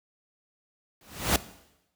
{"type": "noise with exponential growth", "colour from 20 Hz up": "pink", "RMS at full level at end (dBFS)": -19, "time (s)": [1.01, 1.36], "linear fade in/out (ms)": 2, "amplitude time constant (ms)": 76, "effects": ["noise-tail reverb RT60 0.9 s tail -17 dB re dry", "high-pass 60 Hz 12 dB/octave"]}